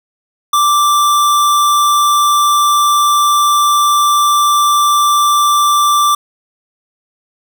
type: tone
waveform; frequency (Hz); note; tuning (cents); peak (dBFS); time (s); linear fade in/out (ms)
square; 1174.7; D6; 0; -9; 0.53-6.15; 5
effects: none